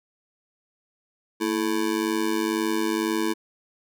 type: tone with amplitude modulation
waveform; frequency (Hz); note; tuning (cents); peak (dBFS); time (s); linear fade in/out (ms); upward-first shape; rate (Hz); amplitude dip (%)
square; 329.6; E4; 0; -19; 1.4-3.34; 20; sine; 102; 100
effects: none